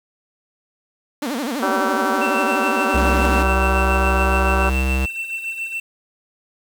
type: tone with vibrato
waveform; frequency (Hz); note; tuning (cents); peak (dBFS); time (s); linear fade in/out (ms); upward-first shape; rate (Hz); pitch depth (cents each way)
sawtooth; 261.6; C4; 0; -18; 1.22-3.43; 5; sine; 12; 260
type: harmonic tone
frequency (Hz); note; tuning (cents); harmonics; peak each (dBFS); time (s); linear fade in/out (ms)
191.9; G3; -37; 2 / 3 / 4 / 5 / 6 / 7 / 8; -26 / -26 / -26 / -26 / -26 / -26 / -26; 1.62-4.7; 10
type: tone with tremolo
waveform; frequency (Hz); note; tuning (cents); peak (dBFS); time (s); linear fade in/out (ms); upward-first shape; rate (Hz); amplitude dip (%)
triangle; 2687; E7; +33; -20; 2.21-5.8; 5; triangle; 7.1; 65
type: tone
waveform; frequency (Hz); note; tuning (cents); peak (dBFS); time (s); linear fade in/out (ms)
square; 65.7; C2; +8; -18; 2.94-5.06; 10
effects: 7-bit